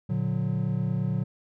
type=chord; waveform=triangle; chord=Bb augmented; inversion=none; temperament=just; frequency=116.54 / 145.68 / 182.1 Hz; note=Bb2 / D3 / F#3; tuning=0 / -14 / -27 cents; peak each=-27 dBFS; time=0.09-1.24 s; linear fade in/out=10 ms; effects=none